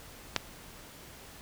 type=clicks; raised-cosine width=0.2 ms; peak=-8 / -27 dBFS; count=2; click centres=0.363 / 0.366 s; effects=pink hiss -50 dBFS RMS until 1.41 s